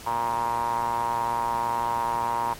sawtooth tone with band-pass filter, 117.8 Hz, A#2, 19 cents sharp, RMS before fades -26 dBFS, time 0.06-2.54 s, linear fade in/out 10 ms, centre 950 Hz, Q 9.3, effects pink hiss -43 dBFS RMS until 2.59 s + MP3 64 kbps

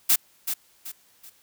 blue noise with echo, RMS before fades -18 dBFS, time 0.09-0.16 s, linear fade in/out 10 ms, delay 380 ms, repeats 3, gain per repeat -9 dB, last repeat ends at 1.3 s, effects white hiss -60 dBFS RMS until 1.42 s

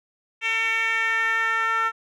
10% pulse tone with band-pass filter sweep, 450.9 Hz, A4, 42 cents sharp, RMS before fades -23 dBFS, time 0.41-1.92 s, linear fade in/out 50 ms, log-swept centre 2500 to 1400 Hz, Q 3.4, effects none

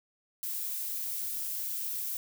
violet noise, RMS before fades -35 dBFS, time 0.43-2.17 s, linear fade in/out 0 ms, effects none

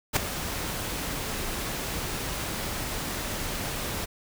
pink noise with ADSR envelope, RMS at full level -20 dBFS, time 0.13-4.06 s, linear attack 36 ms, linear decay 6 ms, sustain -12 dB, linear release 19 ms, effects none

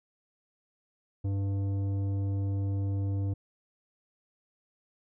sine tone with tanh clipping, 98.6 Hz, G2, 11 cents sharp, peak -29 dBFS, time 1.24-3.34 s, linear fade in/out 10 ms, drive 11 dB, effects none

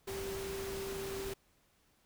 sine tone in noise, 390 Hz, G4, 9 cents flat, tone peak -39 dBFS, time 0.07-1.34 s, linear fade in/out 10 ms, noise pink, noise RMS -44 dBFS, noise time 0.07-1.34 s, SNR +2 dB, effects pink hiss -71 dBFS RMS until 2.05 s

